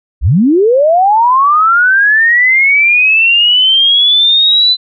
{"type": "linear sweep", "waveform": "sine", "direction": "up", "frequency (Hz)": [43.22, 4036], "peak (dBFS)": -5, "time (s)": [0.21, 4.77], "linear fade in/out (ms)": 50, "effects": []}